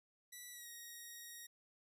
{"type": "tone with pitch glide", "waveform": "5% pulse", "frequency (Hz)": [1962, 1882.1], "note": ["B6", "A#6"], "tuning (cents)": [-12, 16], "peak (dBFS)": -40, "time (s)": [0.32, 1.47], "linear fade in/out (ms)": 10, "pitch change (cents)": -72, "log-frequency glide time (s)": [0.51, 0.68], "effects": ["resampled to 32000 Hz"]}